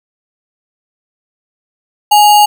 sine tone with sample-and-hold, 833 Hz, G#5, 5 cents sharp, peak -3 dBFS, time 2.11-2.46 s, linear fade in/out 10 ms, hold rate 3675 Hz, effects none

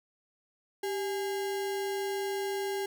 sine tone with sample-and-hold, 392 Hz, G4, in tune, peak -30 dBFS, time 0.83-2.86 s, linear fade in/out 5 ms, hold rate 1225 Hz, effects none

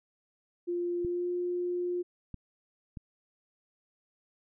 sine tone with pitch glide, 349.5 to 354.6 Hz, F4 to F4, +1 to +26 cents, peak -29 dBFS, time 0.67-2.03 s, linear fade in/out 20 ms, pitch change +25 cents, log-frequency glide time 1.03-1.29 s
clicks, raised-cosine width 5 ms, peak -28 dBFS, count 3, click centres 1.048 / 2.343 / 2.972 s
effects none

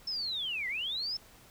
sine linear two-way sweep, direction down then up, 5330 to 1937 to 5330 Hz, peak -32 dBFS, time 0.07-1.17 s, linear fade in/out 5 ms, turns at 0.68 s, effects pink hiss -57 dBFS RMS until 1.5 s

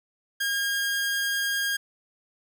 sawtooth tone, 1621 Hz, G#6, 42 cents flat, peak -21 dBFS, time 0.4-1.77 s, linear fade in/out 10 ms, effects none

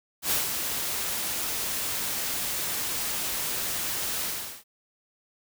white noise with ADSR envelope, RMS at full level -24 dBFS, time 0.22-4.64 s, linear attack 93 ms, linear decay 150 ms, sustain -6 dB, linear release 390 ms, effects none

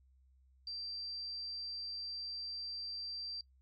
sine tone, 4699 Hz, D8, in tune, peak -40 dBFS, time 0.67-3.41 s, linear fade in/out 2 ms, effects noise-tail reverb RT60 0.1 s tail -21 dB re dry + added 65 Hz sine -64 dBFS peak until 3.61 s

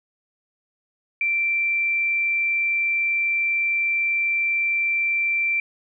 sine tone, 2349 Hz, D7, in tune, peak -19 dBFS, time 1.21-5.6 s, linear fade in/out 2 ms, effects none

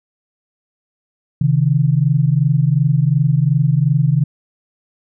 sine tone pair together, 133.7 / 156.45 Hz, C3 / D#3, +38 / +10 cents, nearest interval minor third, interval 272 cents, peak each -14 dBFS, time 1.41-4.24 s, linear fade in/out 5 ms, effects none

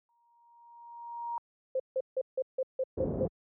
sine tone with exponential growth, 941 Hz, A#5, 16 cents sharp, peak -31 dBFS, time 0.09-1.38 s, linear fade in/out 1 ms, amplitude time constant 280 ms
sine tone bursts, 522 Hz, C5, 4 cents flat, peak -27 dBFS, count 8, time 1.75-3.254 s, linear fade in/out 5 ms, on 48 ms, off 160 ms
white low-pass noise, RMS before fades -33 dBFS, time 2.97-3.28 s, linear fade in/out 10 ms, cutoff 490 Hz, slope 24 dB/octave
effects high-pass 60 Hz 12 dB/octave

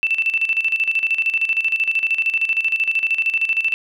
sine tone with tremolo, 2662 Hz, E7, 16 cents sharp, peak -14 dBFS, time 0.03-3.74 s, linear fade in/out 0 ms, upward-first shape square, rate 13 Hz, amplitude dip 70%, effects none

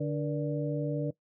harmonic tone with a mistuned harmonic, 146.83 Hz, D3, in tune, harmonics 1 / 2 / 3 / 4, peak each -31 / -34 / -36 / -37 dBFS, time 0-1.11 s, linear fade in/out 10 ms, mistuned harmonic 3, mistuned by +130 cents, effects noise-tail reverb RT60 0.1 s tail -19 dB re dry

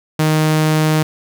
sawtooth tone, 155.56 Hz, D#3, in tune, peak -8 dBFS, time 0.19-1.03 s, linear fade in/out 5 ms, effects none

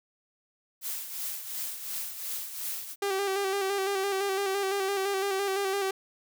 blue noise with tremolo, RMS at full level -33 dBFS, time 0.81-2.96 s, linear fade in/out 50 ms, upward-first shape triangle, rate 2.8 Hz, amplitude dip 65%
sawtooth tone with vibrato, 392 Hz, G4, in tune, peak -23 dBFS, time 3.02-5.91 s, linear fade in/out 5 ms, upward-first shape square, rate 5.9 Hz, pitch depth 37 cents each way
effects none

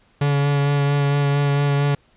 45% pulse tone with vibrato, 142.4 Hz, C#3, 47 cents sharp, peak -16 dBFS, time 0.21-1.95 s, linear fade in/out 5 ms, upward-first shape sine, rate 4.4 Hz, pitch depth 15 cents each way, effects pink hiss -58 dBFS RMS until 2.16 s + resampled to 8000 Hz

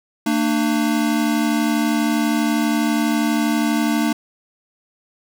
square tone pair together, 227 / 299.3 Hz, A#3 / D4, -46 / +33 cents, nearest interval perfect fourth, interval 479 cents, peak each -20 dBFS, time 0.26-4.13 s, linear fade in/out 5 ms, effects none

